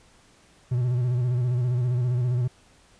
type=tone with vibrato; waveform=triangle; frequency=123.47 Hz; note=B2; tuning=in tune; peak=-19 dBFS; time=0.71-2.48 s; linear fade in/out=10 ms; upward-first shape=square; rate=15 Hz; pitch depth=47 cents each way; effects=pink hiss -57 dBFS RMS until 2.99 s + resampled to 22050 Hz